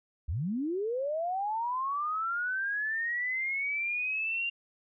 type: linear sweep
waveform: sine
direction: up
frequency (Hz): 61 to 2794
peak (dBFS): -29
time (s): 0.28-4.5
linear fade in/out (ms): 10
effects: none